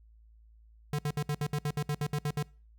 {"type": "tone bursts", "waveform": "square", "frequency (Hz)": 147.5, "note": "D3", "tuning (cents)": 8, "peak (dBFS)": -29, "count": 13, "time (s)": [0.93, 2.427], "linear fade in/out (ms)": 2, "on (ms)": 57, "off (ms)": 63, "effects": ["noise-tail reverb RT60 0.4 s tail -24 dB re dry", "added 55 Hz sine -55 dBFS peak until 2.78 s"]}